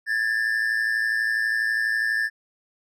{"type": "tone pair together", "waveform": "triangle", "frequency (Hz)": [1661.8, 1774], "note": ["G#6", "A6"], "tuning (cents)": [1, 14], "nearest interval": "minor second", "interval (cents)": 113, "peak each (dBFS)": [-24, -21], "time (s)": [0.06, 2.3], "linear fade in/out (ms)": 50, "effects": []}